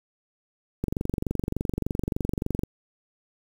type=click train; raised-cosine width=3 ms; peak=-13 dBFS; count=43; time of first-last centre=0.84-2.635 s; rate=23.4 Hz; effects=7-bit